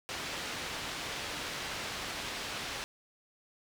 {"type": "low-pass noise", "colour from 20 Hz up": "white", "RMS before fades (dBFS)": -39, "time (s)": [0.09, 2.84], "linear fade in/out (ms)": 0, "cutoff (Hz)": 4000, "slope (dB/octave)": 12, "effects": []}